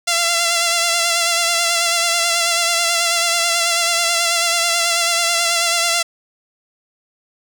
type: tone with vibrato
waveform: 5% pulse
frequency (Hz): 682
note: F5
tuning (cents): -41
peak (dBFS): -3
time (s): 0.07-6.03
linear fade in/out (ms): 10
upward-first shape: sine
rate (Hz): 9.2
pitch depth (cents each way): 32
effects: none